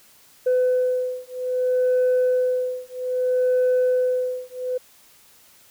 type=beating tone pair; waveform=sine; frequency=504 / 504.62 Hz; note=B4 / B4; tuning=+35 / +37 cents; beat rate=0.62 Hz; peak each=-20 dBFS; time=0.46-4.78 s; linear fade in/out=10 ms; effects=tanh soft clip ceiling -14 dBFS + white hiss -53 dBFS RMS until 5.7 s